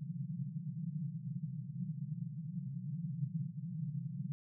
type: band-pass noise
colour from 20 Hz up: pink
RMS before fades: -41 dBFS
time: 0-4.32 s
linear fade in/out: 0 ms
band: 130 to 180 Hz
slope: 96 dB/octave
effects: none